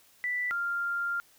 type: tone pair in turn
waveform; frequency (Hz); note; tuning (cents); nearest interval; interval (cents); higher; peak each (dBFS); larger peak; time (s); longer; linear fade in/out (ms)
sine; 1975.5 / 1394.7; B6 / F6; 0 / -3; tritone; 603; first; -28; neither; 0.24-0.51 / 0.51-1.2; second; 0
effects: white hiss -61 dBFS RMS until 1.38 s